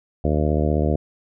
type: harmonic tone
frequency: 75.7 Hz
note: D#2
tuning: 47 cents flat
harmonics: 1 / 2 / 3 / 4 / 5 / 6 / 7 / 8 / 9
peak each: -21 / -24 / -26 / -27 / -28 / -29 / -29 / -30 / -31 dBFS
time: 0.24-0.96 s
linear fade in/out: 5 ms
effects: none